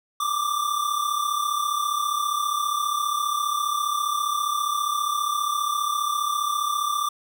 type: tone pair together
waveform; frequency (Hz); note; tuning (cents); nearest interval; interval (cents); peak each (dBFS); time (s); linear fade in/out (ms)
square; 1167.1 / 1202; D6 / D6; -11 / +40; minor second; 51; -25 / -28; 0.2-7.09; 5
effects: none